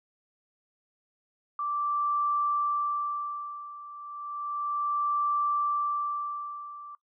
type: tone with tremolo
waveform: sine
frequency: 1170 Hz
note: D6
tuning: 7 cents flat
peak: -24 dBFS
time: 1.59-6.95 s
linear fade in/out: 2 ms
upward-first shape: sine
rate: 0.33 Hz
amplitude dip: 85%
effects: noise-tail reverb RT60 0.1 s tail -18 dB re dry